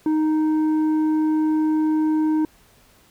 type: tone with tanh clipping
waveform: sine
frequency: 310.8 Hz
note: D#4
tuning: 2 cents flat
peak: -18 dBFS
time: 0.06-2.45 s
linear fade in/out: 2 ms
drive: 6 dB
effects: pink hiss -55 dBFS RMS until 3.1 s